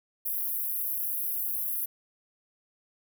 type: high-pass noise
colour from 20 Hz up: pink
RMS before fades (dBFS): -31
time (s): 0.25-1.86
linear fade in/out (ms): 10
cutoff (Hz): 11000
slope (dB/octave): 96
effects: none